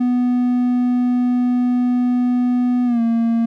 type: tone with pitch glide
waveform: triangle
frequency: 246.9 to 230.4 Hz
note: B3 to A#3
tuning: 0 to -20 cents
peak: -12 dBFS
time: 0-3.46 s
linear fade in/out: 10 ms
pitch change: -120 cents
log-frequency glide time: 2.85-3.01 s
effects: none